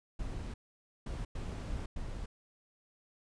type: noise bursts at uneven times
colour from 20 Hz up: brown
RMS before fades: -39 dBFS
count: 4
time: 0.19-0.54 / 1.06-1.25 / 1.35-1.86 / 1.96-2.26 s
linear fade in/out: 5 ms
effects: resampled to 22050 Hz